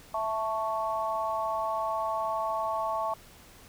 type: chord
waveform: sine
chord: A major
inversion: second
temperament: equal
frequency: 659.3 / 880 / 1108.7 Hz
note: E5 / A5 / C#6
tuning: 0 / 0 / 0 cents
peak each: -32 dBFS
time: 0.14-3.14 s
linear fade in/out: 5 ms
effects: pink hiss -53 dBFS RMS until 3.68 s